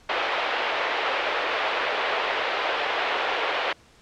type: band-pass noise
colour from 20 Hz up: pink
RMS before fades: -26 dBFS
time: 0.09-3.73 s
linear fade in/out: 5 ms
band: 480 to 3300 Hz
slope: 24 dB/octave
effects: pink hiss -55 dBFS RMS until 4.01 s + low-pass 7000 Hz 12 dB/octave